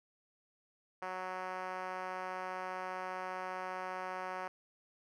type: tone with band-pass filter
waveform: 5% pulse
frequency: 185 Hz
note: F#3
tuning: in tune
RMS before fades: -41 dBFS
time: 1.02-4.48 s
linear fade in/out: 2 ms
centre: 810 Hz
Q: 1
effects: none